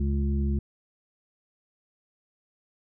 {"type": "harmonic tone with a mistuned harmonic", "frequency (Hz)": 69.8, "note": "C#2", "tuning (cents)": 13, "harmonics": [1, 2, 3, 5], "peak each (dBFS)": [-24, -34, -30, -38], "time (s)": [0, 0.59], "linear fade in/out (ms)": 5, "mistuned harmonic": 1, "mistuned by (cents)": 32, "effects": []}